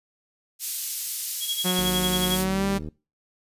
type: high-pass noise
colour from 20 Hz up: white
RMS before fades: -29 dBFS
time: 0.59-2.46 s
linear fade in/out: 50 ms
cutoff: 4500 Hz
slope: 12 dB/octave
type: tone with tremolo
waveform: sine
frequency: 3311 Hz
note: G#7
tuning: 6 cents flat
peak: -23 dBFS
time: 1.4-2.41 s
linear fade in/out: 50 ms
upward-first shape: sine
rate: 11 Hz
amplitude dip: 85%
type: tone with pitch glide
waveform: sawtooth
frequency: 182.3 to 196.52 Hz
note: F#3 to G3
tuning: -25 to +5 cents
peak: -19 dBFS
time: 1.64-2.79 s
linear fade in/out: 20 ms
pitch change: +130 cents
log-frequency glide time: 2.29-2.65 s
type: click train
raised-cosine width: 3 ms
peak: -23 dBFS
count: 85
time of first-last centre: 1.79-2.887 s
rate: 76.6 Hz
effects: noise-tail reverb RT60 0.3 s tail -22 dB re dry + resampled to 32000 Hz